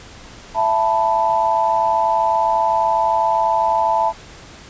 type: chord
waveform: sine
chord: E suspended fourth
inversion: none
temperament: equal with one note detuned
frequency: 664.6 / 880 / 987.8 Hz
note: E5 / A5 / B5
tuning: +14 / 0 / 0 cents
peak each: -20 / -16 / -21 dBFS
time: 0.54-4.13 s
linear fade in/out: 50 ms
effects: pink hiss -40 dBFS RMS until 4.69 s + resampled to 16000 Hz